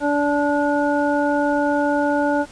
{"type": "harmonic tone", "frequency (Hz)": 290, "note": "D4", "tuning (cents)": -22, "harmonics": [1, 2, 3, 5], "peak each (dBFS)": [-20, -21, -23, -26], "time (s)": [0, 2.46], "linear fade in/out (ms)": 50, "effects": ["pink hiss -44 dBFS RMS until 2.51 s", "resampled to 22050 Hz"]}